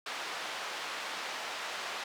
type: band-pass noise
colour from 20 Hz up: pink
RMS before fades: -39 dBFS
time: 0.06-2.04 s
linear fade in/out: 5 ms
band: 750 to 4500 Hz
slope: 12 dB/octave
effects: none